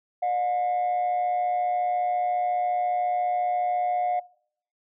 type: tone pair together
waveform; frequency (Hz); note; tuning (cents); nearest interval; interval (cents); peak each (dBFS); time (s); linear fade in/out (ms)
sine; 604.6 / 719; D#5 / F#5; -50 / -50; minor third; 300; -30 / -21; 0.22-4.2; 10
effects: noise-tail reverb RT60 0.6 s tail -24 dB re dry + tanh soft clip ceiling -20 dBFS